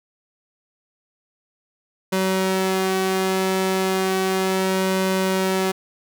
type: tone with flanger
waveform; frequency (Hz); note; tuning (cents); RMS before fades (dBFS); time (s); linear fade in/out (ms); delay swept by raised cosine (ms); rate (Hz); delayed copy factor
sawtooth; 189.2; F#3; +39; -21; 2.12-5.72; 10; 2 to 3; 0.34; +0.55
effects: none